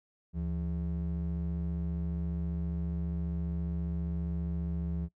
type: ring-modulated tone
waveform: triangle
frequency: 121.9 Hz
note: B2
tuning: 22 cents flat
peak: -26 dBFS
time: 0.33-5.09 s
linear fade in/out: 50 ms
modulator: 47.4 Hz
effects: noise-tail reverb RT60 0.1 s tail -21 dB re dry